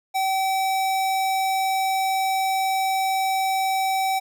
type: tone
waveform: square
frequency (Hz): 767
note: G5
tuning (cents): -38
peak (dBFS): -21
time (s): 0.14-4.2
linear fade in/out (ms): 20
effects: none

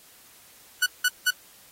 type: tone bursts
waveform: sawtooth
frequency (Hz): 1480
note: F#6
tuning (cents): 0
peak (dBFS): -15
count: 3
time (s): 0.82-1.306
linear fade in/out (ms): 5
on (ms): 42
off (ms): 180
effects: white hiss -53 dBFS RMS until 1.71 s + AAC 48 kbps

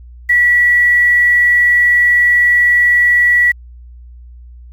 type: tone with quantisation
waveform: sine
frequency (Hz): 1944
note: B6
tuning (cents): -28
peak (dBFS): -7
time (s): 0.29-3.52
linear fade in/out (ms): 10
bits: 6
effects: added 60 Hz sine -33 dBFS peak until 4.72 s

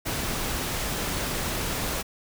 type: noise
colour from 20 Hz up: pink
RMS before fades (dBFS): -29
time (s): 0.05-2.03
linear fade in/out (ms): 20
effects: none

